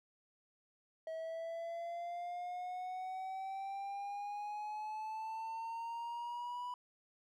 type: exponential sweep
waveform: triangle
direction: up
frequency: 642 to 987.8 Hz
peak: -38 dBFS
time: 1.07-6.74 s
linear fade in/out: 2 ms
effects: none